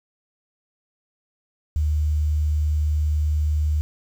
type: tone with quantisation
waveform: sine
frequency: 75.8 Hz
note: D#2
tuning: 45 cents flat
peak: -18 dBFS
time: 1.76-3.81 s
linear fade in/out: 0 ms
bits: 8
effects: none